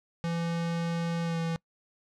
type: tone with pitch glide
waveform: square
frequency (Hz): 168.4 to 165.51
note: E3 to E3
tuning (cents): +37 to +7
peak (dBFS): -29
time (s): 0.24-1.56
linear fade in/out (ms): 0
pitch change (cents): -30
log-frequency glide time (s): 1.23-1.39
effects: noise-tail reverb RT60 0.1 s tail -24 dB re dry + low-pass 6000 Hz 12 dB/octave